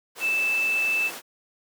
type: tone in noise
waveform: sine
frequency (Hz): 2637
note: E7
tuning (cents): 0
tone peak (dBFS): -21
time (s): 0.2-1.11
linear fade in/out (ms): 50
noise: pink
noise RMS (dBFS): -35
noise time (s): 0.15-1.22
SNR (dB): +11
effects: high-pass 400 Hz 12 dB/octave

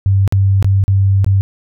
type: tone with dropouts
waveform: sine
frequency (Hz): 97.6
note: G2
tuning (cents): -7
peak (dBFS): -8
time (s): 0.06-1.41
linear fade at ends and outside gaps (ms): 0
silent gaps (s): 0.277-0.324 / 0.626-0.645 / 0.839-0.88 / 1.245-1.264
effects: none

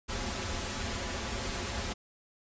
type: noise with comb filter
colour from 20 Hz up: pink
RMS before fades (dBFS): -35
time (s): 0.08-1.94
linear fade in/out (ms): 20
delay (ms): 6.5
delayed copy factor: -0.85
effects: resampled to 16000 Hz

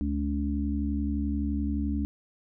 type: harmonic tone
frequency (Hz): 71.6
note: D2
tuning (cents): -43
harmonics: 1 / 3 / 4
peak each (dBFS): -29 / -31 / -31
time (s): 0.01-2.05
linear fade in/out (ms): 0
effects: none

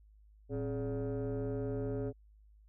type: tone with frequency modulation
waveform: sine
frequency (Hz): 267.2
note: C4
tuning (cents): +36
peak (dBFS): -31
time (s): 0.49-2.13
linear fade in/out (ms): 50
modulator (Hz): 153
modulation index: 1.6
effects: tanh soft clip ceiling -32 dBFS + added 52 Hz sine -58 dBFS peak until 2.68 s

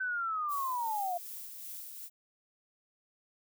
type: linear sweep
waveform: sine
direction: down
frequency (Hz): 1536 to 682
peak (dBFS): -31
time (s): 0-1.18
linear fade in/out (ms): 10
type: noise with tremolo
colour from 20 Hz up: violet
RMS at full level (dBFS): -43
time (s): 0.48-2.1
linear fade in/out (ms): 50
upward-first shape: sine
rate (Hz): 2.6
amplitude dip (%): 35
effects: none

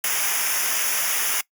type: noise with comb filter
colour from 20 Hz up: white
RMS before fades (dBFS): -23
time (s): 0.04-1.41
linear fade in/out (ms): 2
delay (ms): 0.24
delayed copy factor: -0.9
effects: noise-tail reverb RT60 0.1 s tail -21 dB re dry + Opus 48 kbps

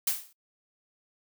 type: noise with exponential decay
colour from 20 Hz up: blue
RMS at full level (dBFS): -23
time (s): 0.07-0.33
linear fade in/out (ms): 5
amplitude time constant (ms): 55
effects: noise-tail reverb RT60 0.1 s tail -24 dB re dry

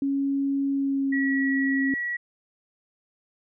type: tone with pitch glide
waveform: sine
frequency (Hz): 276.5 to 270.3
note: C#4 to C#4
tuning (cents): -4 to -44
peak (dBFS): -22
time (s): 0.02-1.94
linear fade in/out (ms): 2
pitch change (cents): -40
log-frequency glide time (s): 0.71-1.36
type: tone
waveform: sine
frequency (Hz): 1929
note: B6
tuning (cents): -41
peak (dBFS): -26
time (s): 1.12-2.17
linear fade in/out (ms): 10
effects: none

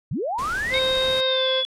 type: linear sweep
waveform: sine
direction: up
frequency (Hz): 92.5 to 2273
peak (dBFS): -23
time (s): 0.11-0.79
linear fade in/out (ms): 5
type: noise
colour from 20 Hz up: pink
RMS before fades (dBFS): -35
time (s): 0.38-1.21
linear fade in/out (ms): 10
type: harmonic tone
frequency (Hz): 522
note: C5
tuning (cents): -4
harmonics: 1 / 2 / 3 / 4 / 5 / 6 / 7 / 8 / 9 / 10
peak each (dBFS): -22 / -33 / -32 / -37 / -38 / -41 / -41 / -45 / -42 / -47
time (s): 0.7-1.64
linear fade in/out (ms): 50
type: tone with pitch glide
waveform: sine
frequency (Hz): 3729 to 3400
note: A#7 to G#7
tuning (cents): 0 to +40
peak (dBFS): -22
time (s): 0.74-1.65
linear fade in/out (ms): 0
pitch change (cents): -160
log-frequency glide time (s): 1.25-1.51
effects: low-pass 10000 Hz 12 dB/octave

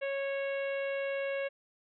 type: harmonic tone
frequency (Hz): 551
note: C#5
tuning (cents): -11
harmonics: 1 / 2 / 3 / 4 / 5 / 6 / 7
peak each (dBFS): -32 / -49 / -42 / -43 / -45 / -55 / -59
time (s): 0.01-1.49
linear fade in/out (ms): 20
effects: none

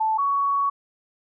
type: tone pair in turn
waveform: sine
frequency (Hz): 877 / 1120.1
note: A5 / C#6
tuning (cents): -6 / +18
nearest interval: major third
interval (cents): 424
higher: second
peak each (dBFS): -19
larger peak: neither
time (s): 0-0.18 / 0.18-0.7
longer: second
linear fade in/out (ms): 10
effects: none

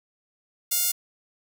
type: tone with high-pass filter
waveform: sawtooth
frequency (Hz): 708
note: F5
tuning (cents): +23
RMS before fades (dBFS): -24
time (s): 0.71-0.92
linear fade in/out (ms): 10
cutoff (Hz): 7900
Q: 0.57
effects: none

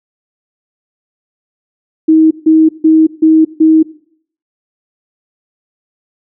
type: tone bursts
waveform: sine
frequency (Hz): 317.2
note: D#4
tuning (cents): +33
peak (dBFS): -3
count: 5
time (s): 2.08-3.83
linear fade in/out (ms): 10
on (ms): 230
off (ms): 150
effects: noise-tail reverb RT60 0.6 s tail -18 dB re dry

